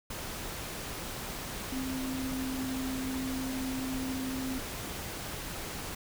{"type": "tone in noise", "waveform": "sine", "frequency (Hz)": 261.6, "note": "C4", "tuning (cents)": 0, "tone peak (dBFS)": -33, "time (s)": [1.72, 4.59], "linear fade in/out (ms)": 5, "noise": "pink", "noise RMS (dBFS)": -39, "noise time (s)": [0.1, 5.95], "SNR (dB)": 3, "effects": []}